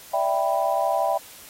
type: chord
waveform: sine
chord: E minor seventh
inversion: third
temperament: equal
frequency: 587.3 / 659.3 / 784 / 987.8 Hz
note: D5 / E5 / G5 / B5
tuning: 0 / 0 / 0 / 0 cents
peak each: -27 / -24 / -24 / -28 dBFS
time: 0.13-1.18 s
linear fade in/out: 10 ms
effects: white hiss -45 dBFS RMS until 1.49 s + AAC 48 kbps

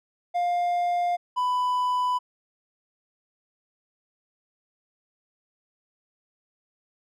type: tone pair in turn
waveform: triangle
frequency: 704 / 995.6 Hz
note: F5 / B5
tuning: +14 / +14 cents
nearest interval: tritone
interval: 600 cents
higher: second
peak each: -20 dBFS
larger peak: neither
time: 0.34-1.17 / 1.36-2.19 s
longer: neither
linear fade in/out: 20 ms
effects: none

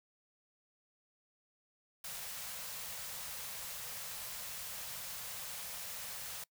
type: band-stop noise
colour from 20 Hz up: white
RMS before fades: -44 dBFS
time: 2.04-6.44 s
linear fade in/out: 5 ms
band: 210 to 450 Hz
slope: 96 dB/octave
effects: noise-tail reverb RT60 0.1 s tail -23 dB re dry

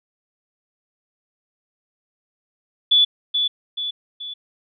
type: tone with echo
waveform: sine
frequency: 3451 Hz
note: A7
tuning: 34 cents flat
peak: -11 dBFS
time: 2.91-3.05 s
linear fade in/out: 10 ms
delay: 430 ms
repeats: 3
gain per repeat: -6 dB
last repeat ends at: 4.34 s
effects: none

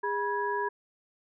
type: tone cluster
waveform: sine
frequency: 409.6 / 974 / 1662 Hz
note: G#4 / B5 / G#6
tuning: -24 / -24 / +1 cents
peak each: -32 / -30 / -35 dBFS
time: 0.03-0.69 s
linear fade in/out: 10 ms
effects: none

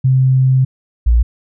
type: tone pair in turn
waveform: sine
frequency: 130.81 / 58.39 Hz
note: C3 / A#1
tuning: 0 / +4 cents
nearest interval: octave + major second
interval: 1396 cents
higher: first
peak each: -8 / -7 dBFS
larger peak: second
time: 0.04-0.65 / 1.06-1.23 s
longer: first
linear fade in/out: 10 ms
effects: none

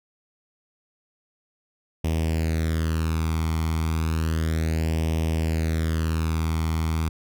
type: tone with flanger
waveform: sawtooth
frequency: 80.3 Hz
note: E2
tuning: 45 cents flat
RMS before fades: -24 dBFS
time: 2.04-7.09 s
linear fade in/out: 5 ms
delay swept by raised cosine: 0.35 to 0.9 ms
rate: 0.32 Hz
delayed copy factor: +0.75
effects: none

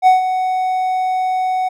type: tone with ADSR envelope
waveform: triangle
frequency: 744 Hz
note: F#5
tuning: 9 cents sharp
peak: -3 dBFS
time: 0.02-1.69 s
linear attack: 48 ms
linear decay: 140 ms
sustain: -10 dB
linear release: 13 ms
effects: none

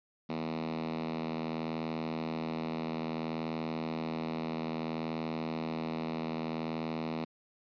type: tone with high-pass filter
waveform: 5% pulse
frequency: 80.6 Hz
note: E2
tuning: 38 cents flat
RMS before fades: -36 dBFS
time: 0.29-7.25 s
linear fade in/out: 10 ms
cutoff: 200 Hz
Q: 5.5
effects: resampled to 11025 Hz + 10-bit

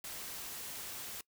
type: noise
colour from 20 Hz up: white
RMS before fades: -44 dBFS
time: 0.04-1.21 s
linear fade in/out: 2 ms
effects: noise-tail reverb RT60 0.1 s tail -22 dB re dry

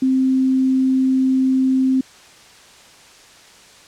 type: tone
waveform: sine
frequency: 261.9 Hz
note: C4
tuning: 2 cents sharp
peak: -13 dBFS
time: 0.02-2.01 s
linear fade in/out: 5 ms
effects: white hiss -45 dBFS RMS until 3.87 s + low-pass 7000 Hz 12 dB/octave

